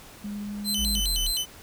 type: tone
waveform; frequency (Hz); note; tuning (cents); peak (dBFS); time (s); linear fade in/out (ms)
sine; 205.5; G#3; -18; -31; 0.24-1; 5
type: tone with vibrato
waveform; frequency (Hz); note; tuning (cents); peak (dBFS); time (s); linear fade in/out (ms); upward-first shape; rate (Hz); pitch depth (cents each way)
sawtooth; 3520; A7; 0; -22; 0.64-1.46; 50; square; 4.8; 260
type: linear sweep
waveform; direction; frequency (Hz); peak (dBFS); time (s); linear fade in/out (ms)
triangle; down; 61.74 to 32.48; -25; 0.77-1.34; 50
effects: pink hiss -47 dBFS RMS until 1.62 s